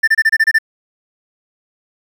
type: tone bursts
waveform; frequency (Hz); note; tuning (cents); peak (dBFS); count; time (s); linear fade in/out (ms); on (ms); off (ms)
triangle; 1782; A6; +22; -6; 8; 0.03-0.587; 10; 46; 27
effects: 8-bit